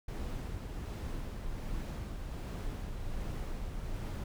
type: noise with tremolo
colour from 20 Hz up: brown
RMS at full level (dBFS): -37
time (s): 0.08-4.24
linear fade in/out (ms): 5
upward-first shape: sine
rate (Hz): 1.3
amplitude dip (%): 30
effects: none